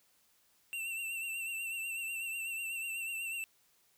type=tone with vibrato; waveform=square; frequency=2710 Hz; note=E7; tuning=47 cents sharp; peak=-37 dBFS; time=0.73-3.44 s; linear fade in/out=0 ms; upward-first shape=triangle; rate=8.1 Hz; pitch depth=55 cents each way; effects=white hiss -70 dBFS RMS until 3.97 s